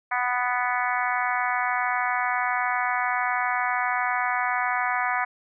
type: harmonic tone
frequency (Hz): 247.4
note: B3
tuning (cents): +3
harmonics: 3 / 4 / 5 / 6 / 7 / 8 / 9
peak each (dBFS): -28 / -29 / -30 / -31 / -31 / -32 / -33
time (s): 0.11-5.25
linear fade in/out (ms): 10
effects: none